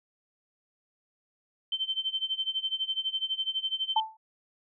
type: tone with tremolo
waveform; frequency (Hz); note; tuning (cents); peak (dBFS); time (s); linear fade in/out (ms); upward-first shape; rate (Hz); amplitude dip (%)
sine; 3098; G7; -21; -25; 1.72-4; 2; sine; 12; 90
type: tone with exponential decay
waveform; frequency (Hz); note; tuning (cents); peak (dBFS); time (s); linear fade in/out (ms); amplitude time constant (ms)
sine; 880; A5; 0; -19; 3.96-4.17; 5; 45
effects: none